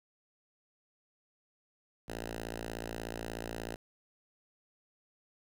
5% pulse tone with notch filter, 56.6 Hz, A1, 50 cents sharp, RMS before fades -41 dBFS, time 2.08-3.76 s, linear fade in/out 5 ms, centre 150 Hz, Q 1.6, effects none

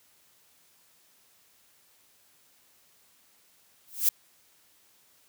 violet noise with exponential growth, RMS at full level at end -18 dBFS, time 3.87-4.09 s, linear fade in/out 5 ms, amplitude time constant 46 ms, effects white hiss -63 dBFS RMS until 5.28 s + high-pass 60 Hz 12 dB/octave

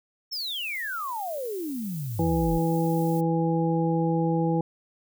sine exponential sweep, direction down, 5510 to 43.38 Hz, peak -29 dBFS, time 0.31-2.59 s, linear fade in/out 20 ms
violet noise, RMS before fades -43 dBFS, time 0.32-3.21 s, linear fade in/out 10 ms
harmonic tone, 164.81 Hz, E3, in tune, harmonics 1 / 2 / 3 / 5, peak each -24 / -27 / -29 / -31 dBFS, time 2.19-4.61 s, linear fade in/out 2 ms
effects none

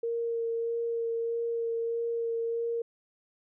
sine tone with vibrato, 462.9 Hz, A#4, 12 cents flat, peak -28 dBFS, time 0.03-2.82 s, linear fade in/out 5 ms, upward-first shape sine, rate 1.6 Hz, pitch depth 12 cents each way, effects none

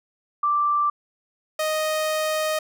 sine / sawtooth tone pair in turn, 1174.7 / 622.3 Hz, D6 / D#5, 0 / 0 cents, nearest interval major seventh, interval 1100 cents, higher first, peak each -18 dBFS, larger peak neither, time 0.43-0.9 / 1.59-2.59 s, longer second, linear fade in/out 5 ms, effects none

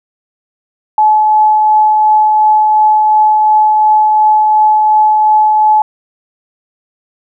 sine tone with tremolo, 857 Hz, A5, 46 cents flat, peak -4 dBFS, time 0.98-5.82 s, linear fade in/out 2 ms, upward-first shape triangle, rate 2.8 Hz, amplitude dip 25%, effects none

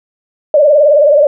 sine tone with vibrato, 587.3 Hz, D5, in tune, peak -4 dBFS, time 0.54-1.27 s, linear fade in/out 2 ms, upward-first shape sine, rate 19 Hz, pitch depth 94 cents each way, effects none

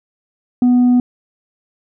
sine tone with tanh clipping, 246.9 Hz, B3, in tune, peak -9 dBFS, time 0.62-1 s, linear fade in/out 2 ms, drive 2 dB, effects none

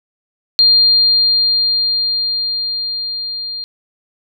sine tone with level ramp, 4200 Hz, C8, 6 cents sharp, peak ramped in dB -6 to -22 dBFS, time 0.59-3.64 s, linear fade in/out 0 ms, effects none

